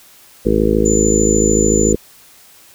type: harmonic tone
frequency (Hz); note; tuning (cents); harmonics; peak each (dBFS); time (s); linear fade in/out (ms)
53.5; A1; -48; 1 / 2 / 3 / 4 / 5 / 6 / 7 / 8 / 9; -20 / -24 / -24 / -18 / -24 / -19 / -19 / -18 / -19; 0.45-1.96; 10
type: tone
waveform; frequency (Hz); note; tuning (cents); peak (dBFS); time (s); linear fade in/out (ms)
sine; 7040; A8; 0; -17; 0.85-1.93; 10
effects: white hiss -45 dBFS RMS until 2.74 s